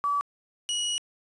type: tone pair in turn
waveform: sine / sawtooth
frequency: 1148 / 2912 Hz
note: D6 / F#7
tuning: -40 / -28 cents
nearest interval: octave + major third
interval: 1612 cents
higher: second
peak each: -23 dBFS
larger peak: neither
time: 0.04-0.21 / 0.69-0.98 s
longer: second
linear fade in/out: 0 ms
effects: resampled to 24000 Hz + 9-bit